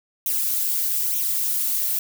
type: noise with flanger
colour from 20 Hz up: violet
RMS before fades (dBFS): -23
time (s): 0.26-1.99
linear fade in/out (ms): 2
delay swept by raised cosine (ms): 0.31 to 4.11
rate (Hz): 1.1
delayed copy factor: +0.95
effects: none